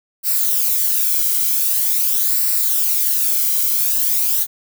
violet noise with flanger, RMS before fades -17 dBFS, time 0.23-4.47 s, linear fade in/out 50 ms, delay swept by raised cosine 0.3 to 1.13 ms, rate 0.45 Hz, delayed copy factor -0.55, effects none

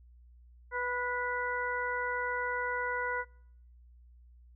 harmonic tone with a mistuned harmonic, 493.9 Hz, B4, in tune, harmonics 1 / 2 / 3 / 4, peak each -37 / -36 / -35 / -39 dBFS, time 0.71-3.25 s, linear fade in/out 50 ms, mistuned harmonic 3, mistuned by -24 cents, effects noise-tail reverb RT60 0.7 s tail -26 dB re dry + added 60 Hz sine -54 dBFS peak until 4.55 s

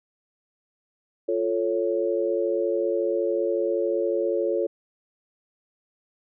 sine chord, F augmented, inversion none, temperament equal, 349.2 / 440 / 554.4 Hz, F4 / A4 / C#5, 0 / 0 / 0 cents, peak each -26 dBFS, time 1.28-4.67 s, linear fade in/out 10 ms, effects none

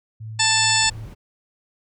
sine tone with tremolo, 110 Hz, A2, in tune, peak -30 dBFS, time 0.2-1.06 s, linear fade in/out 10 ms, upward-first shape sine, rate 2.6 Hz, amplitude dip 50%
harmonic tone, 884 Hz, A5, 8 cents sharp, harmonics 1 / 2 / 3 / 4 / 5 / 6 / 8 / 9, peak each -24 / -24 / -24 / -24 / -24 / -24 / -24 / -24 dBFS, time 0.39-0.9 s, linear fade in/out 10 ms
brown noise, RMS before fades -39 dBFS, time 0.81-1.15 s, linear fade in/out 20 ms
effects none

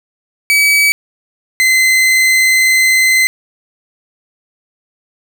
40% pulse tone pair in turn, 2283 / 2054 Hz, D7 / C7, -50 / -33 cents, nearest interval major second, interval 183 cents, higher first, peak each -7 dBFS, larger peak neither, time 0.5-0.92 / 1.6-3.27 s, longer second, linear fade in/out 0 ms, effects none

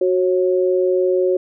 sine tone pair together, 368.8 / 545.4 Hz, F#4 / C#5, -6 / -28 cents, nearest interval perfect fifth, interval 678 cents, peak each -15 / -19 dBFS, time 0.01-1.37 s, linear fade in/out 5 ms, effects none

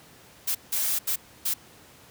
blue noise bursts at uneven times, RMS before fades -26 dBFS, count 4, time 0.47-0.55 / 0.72-0.99 / 1.07-1.16 / 1.45-1.54 s, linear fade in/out 10 ms, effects pink hiss -52 dBFS RMS until 2.1 s + high-pass 80 Hz 12 dB/octave

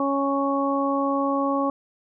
harmonic tone, 277.2 Hz, C#4, in tune, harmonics 1 / 2 / 3 / 4, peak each -24 / -26 / -30 / -26 dBFS, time 0-1.7 s, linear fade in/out 2 ms, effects none

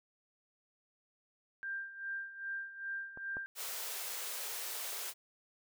sine tone with tremolo, 1587 Hz, G6, 21 cents sharp, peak -36 dBFS, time 1.63-3.46 s, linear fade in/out 0 ms, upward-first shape sine, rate 2.5 Hz, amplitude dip 75%
clicks, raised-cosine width 1 ms, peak -36 / -31 dBFS, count 2, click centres 3.174 / 3.369 s
white high-pass noise, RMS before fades -41 dBFS, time 3.55-5.14 s, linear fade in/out 50 ms, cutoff 380 Hz, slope 48 dB/octave
effects none

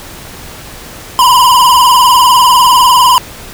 square tone with vibrato, 1000 Hz, B5, 21 cents sharp, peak -4 dBFS, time 1.19-3.18 s, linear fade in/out 0 ms, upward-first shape sine, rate 20 Hz, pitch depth 92 cents each way, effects pink hiss -29 dBFS RMS until 3.53 s

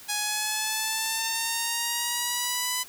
5% pulse exponential sweep, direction up, 830.6 to 1004 Hz, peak -14 dBFS, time 0.08-2.84 s, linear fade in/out 20 ms, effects white hiss -47 dBFS RMS until 2.88 s

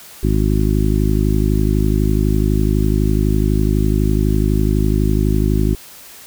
harmonic tone, 52 Hz, G#1, 3 cents sharp, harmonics 1 / 2 / 3 / 4 / 5 / 6 / 7, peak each -16 / -19 / -21 / -22 / -23 / -24 / -24 dBFS, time 0.23-5.75 s, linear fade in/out 5 ms, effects white hiss -39 dBFS RMS until 6.26 s

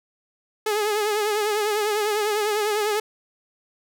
sawtooth tone with vibrato, 421.3 Hz, G#4, 25 cents sharp, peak -17 dBFS, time 0.66-3 s, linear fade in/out 5 ms, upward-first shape triangle, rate 10 Hz, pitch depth 71 cents each way, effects none

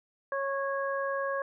harmonic tone, 550 Hz, C#5, 14 cents flat, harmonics 1 / 2 / 3, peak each -31 / -34 / -36 dBFS, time 0.32-1.42 s, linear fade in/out 2 ms, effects none

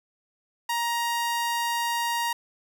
sawtooth tone, 940 Hz, A#5, 14 cents sharp, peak -21 dBFS, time 0.69-2.33 s, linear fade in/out 5 ms, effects none

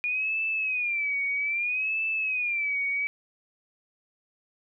sine tone with vibrato, 2430 Hz, D#7, 42 cents flat, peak -25 dBFS, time 0.04-3.07 s, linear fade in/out 0 ms, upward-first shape sine, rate 0.62 Hz, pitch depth 140 cents each way, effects none

